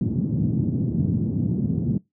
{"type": "band-pass noise", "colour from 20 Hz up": "white", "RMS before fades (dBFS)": -23, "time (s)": [0.01, 1.98], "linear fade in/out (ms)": 2, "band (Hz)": [100, 230], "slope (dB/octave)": 24, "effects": ["noise-tail reverb RT60 0.2 s tail -24 dB re dry"]}